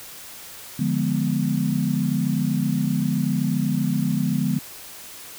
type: chord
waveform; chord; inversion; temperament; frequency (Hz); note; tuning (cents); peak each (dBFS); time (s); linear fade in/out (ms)
sine; D diminished seventh; none; equal; 146.83 / 174.61 / 207.7 / 246.9; D3 / F3 / Ab3 / Cb4; 0 / 0 / 0 / 0; -25; 0.79-4.59; 5
effects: white hiss -40 dBFS RMS until 5.38 s